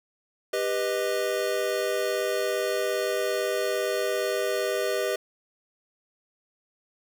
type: chord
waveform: square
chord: G augmented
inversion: none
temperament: equal with one note detuned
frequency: 396.3 / 493.9 / 622.3 Hz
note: G4 / B4 / D#5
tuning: +19 / 0 / 0 cents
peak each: -30 dBFS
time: 0.53-5.16 s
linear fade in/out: 5 ms
effects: none